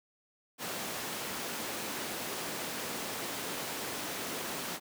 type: high-pass noise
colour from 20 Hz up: pink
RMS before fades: -38 dBFS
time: 0.58-4.8 s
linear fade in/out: 50 ms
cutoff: 230 Hz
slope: 12 dB/octave
effects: none